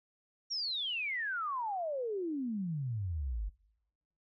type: exponential sweep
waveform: sine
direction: down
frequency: 5720 to 46.25 Hz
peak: -33 dBFS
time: 0.5-3.5 s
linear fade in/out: 20 ms
effects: noise-tail reverb RT60 1.0 s tail -26 dB re dry